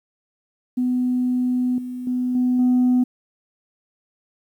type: tone with level steps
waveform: sine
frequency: 250 Hz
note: B3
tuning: 21 cents sharp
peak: -17 / -27 / -19 / -15 / -12 dBFS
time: 0.77-3.04 s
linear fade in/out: 10 ms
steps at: 1.78 / 2.07 / 2.35 / 2.59 s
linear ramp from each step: 2 ms
effects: tanh soft clip ceiling -12 dBFS + 9-bit